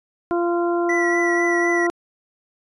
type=harmonic tone; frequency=345.2 Hz; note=F4; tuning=20 cents flat; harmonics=1 / 2 / 3 / 4; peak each=-19 / -25 / -29 / -31 dBFS; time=0.31-1.9 s; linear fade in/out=0 ms
type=tone with vibrato; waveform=triangle; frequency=1962 Hz; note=B6; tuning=12 cents flat; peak=-19 dBFS; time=0.89-1.87 s; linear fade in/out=5 ms; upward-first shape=triangle; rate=4 Hz; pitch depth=33 cents each way
effects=resampled to 22050 Hz